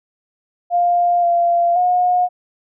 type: tone with pitch steps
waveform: sine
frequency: 701 / 690 / 720 Hz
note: F5 / F5 / F#5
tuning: +6 / -21 / -47 cents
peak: -12 dBFS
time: 0.7-2.29 s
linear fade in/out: 50 ms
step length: 530 ms
effects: none